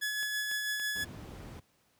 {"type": "tone with tremolo", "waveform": "sawtooth", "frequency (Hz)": 1700, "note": "G#6", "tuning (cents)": 40, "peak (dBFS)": -27, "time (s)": [0.01, 1.05], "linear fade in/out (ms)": 20, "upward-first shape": "sine", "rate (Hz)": 6.1, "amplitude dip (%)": 30}
{"type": "click train", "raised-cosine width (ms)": 0.3, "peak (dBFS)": -32, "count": 3, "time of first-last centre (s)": [0.23, 0.798], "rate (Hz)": 3.52}
{"type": "noise", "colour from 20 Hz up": "brown", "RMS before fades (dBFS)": -41, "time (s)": [0.95, 1.6], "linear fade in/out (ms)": 10}
{"effects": ["pink hiss -70 dBFS RMS until 1.99 s", "high-pass 80 Hz 12 dB/octave"]}